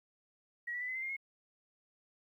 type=tone with pitch steps; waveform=sine; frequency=1910 / 1950.1 / 1991.1 / 2033 / 2076 / 2119 / 2164 Hz; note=A#6 / B6 / B6 / B6 / C7 / C7 / C#7; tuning=+42 / -22 / +14 / +50 / -14 / +21 / -42 cents; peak=-36 dBFS; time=0.67-1.167 s; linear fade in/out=10 ms; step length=71 ms; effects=12-bit